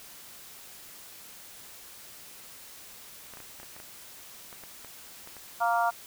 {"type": "clicks", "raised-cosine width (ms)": 0.5, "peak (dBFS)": -31, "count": 12, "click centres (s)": [3.337, 3.372, 3.403, 3.6, 3.631, 3.765, 3.801, 4.528, 4.637, 4.847, 5.274, 5.367]}
{"type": "harmonic tone", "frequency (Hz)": 233.1, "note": "A#3", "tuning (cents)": 0, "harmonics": [3, 4, 5, 6], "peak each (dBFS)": [-26, -28, -32, -31], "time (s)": [5.6, 5.91], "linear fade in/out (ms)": 20}
{"effects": ["white hiss -48 dBFS RMS until 6.06 s"]}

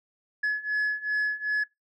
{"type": "beating tone pair", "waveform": "sine", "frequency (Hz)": [1700, 1702.6], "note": ["G#6", "G#6"], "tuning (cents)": [40, 43], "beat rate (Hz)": 2.6, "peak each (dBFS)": [-27, -25], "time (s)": [0.43, 1.64], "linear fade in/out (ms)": 10, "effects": ["noise-tail reverb RT60 0.2 s tail -25 dB re dry", "tanh soft clip ceiling -22 dBFS"]}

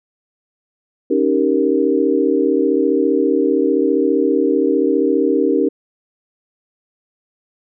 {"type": "chord", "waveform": "sine", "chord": "Eb dominant seventh", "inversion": "third", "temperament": "equal with one note detuned", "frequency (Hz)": [275.9, 311.1, 392, 466.2], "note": ["Db4", "Eb4", "G4", "Bb4"], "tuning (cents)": [-8, 0, 0, 0], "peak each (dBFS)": -18, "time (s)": [1.1, 5.69], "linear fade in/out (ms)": 10, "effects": []}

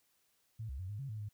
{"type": "tone with pitch steps", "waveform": "sine", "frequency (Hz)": [111, 66.3, 92.7, 103.7, 137.2, 108, 104.2], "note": ["A2", "C2", "F#2", "G#2", "C#3", "A2", "G#2"], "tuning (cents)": [16, 23, 4, -2, -17, -32, 6], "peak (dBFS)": -39, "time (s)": [0.59, 1.29], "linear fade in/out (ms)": 10, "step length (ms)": 100, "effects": ["white hiss -75 dBFS RMS until 1.33 s"]}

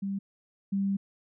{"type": "tone pair in turn", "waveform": "sine", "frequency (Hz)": [196.8, 196.8], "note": ["G3", "G3"], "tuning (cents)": [7, 7], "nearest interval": "unison", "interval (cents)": 0, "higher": "neither", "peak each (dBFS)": [-29, -25], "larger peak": "second", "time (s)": [[0.02, 0.19], [0.72, 0.97]], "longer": "second", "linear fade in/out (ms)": 10, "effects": []}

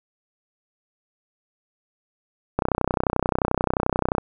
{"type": "click train", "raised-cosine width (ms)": 1, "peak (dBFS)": -6, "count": 51, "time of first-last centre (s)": [2.59, 4.182], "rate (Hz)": 31.4, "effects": []}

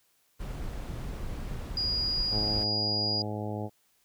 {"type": "noise", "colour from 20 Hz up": "brown", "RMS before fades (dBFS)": -36, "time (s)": [0.39, 2.65], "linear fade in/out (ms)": 20}
{"type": "tone", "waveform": "sine", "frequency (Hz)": 4876, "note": "D#8", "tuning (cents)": -36, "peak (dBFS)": -27, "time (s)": [1.77, 3.22], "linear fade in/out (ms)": 2}
{"type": "harmonic tone", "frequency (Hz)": 105.5, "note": "G#2", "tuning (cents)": 28, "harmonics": [1, 2, 3, 4, 5, 6, 7, 8], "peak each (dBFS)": [-35, -38, -40, -41, -42, -43, -43, -44], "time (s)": [2.3, 3.7], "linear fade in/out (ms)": 50}
{"effects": ["white hiss -69 dBFS RMS until 4.04 s"]}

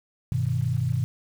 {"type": "chord", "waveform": "sine", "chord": "G augmented", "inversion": "none", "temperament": "equal", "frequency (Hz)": [98, 123.47, 155.56], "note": ["G2", "B2", "D#3"], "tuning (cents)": [0, 0, 0], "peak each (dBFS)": [-29, -24, -29], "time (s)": [0.32, 1.04], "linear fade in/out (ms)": 0, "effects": ["8-bit"]}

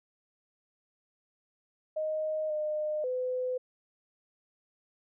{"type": "tone with pitch steps", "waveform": "sine", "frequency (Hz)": [622, 609, 506], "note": ["D#5", "D#5", "B4"], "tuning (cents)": [-1, -37, 42], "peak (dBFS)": -29, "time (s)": [1.96, 3.58], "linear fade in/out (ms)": 10, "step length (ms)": 540, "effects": []}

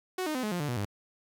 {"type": "tone with pitch steps", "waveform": "sawtooth", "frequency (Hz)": [370, 307.6, 255.7, 212.5, 176.65, 146.83, 122.05, 101.46], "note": ["F#4", "D#4", "C4", "G#3", "F3", "D3", "B2", "G#2"], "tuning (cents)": [0, -20, -40, 40, 20, 0, -20, -40], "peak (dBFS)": -26, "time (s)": [0.18, 0.852], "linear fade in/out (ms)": 5, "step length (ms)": 84, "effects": ["10-bit"]}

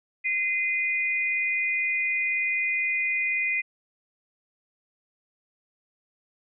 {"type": "tone pair together", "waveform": "sine", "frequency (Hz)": [2060, 2459], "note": ["C7", "D#7"], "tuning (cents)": [-28, -21], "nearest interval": "minor third", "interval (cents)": 307, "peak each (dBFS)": -26, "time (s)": [0.24, 3.62], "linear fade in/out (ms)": 20, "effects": []}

